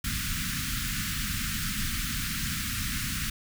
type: band-stop noise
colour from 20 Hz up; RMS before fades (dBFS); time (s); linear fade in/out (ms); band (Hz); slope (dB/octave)
pink; -31; 0.04-3.3; 5; 260 to 1300; 48
effects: none